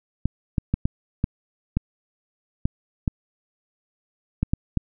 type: clicks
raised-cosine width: 5 ms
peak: -8 dBFS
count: 11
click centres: 0.256 / 0.582 / 0.74 / 0.855 / 1.241 / 1.77 / 2.655 / 3.078 / 4.43 / 4.535 / 4.773 s
effects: none

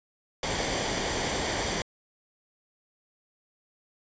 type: noise with comb filter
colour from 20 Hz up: pink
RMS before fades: -29 dBFS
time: 0.43-1.82 s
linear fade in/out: 2 ms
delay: 0.75 ms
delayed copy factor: -0.5
effects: resampled to 16000 Hz

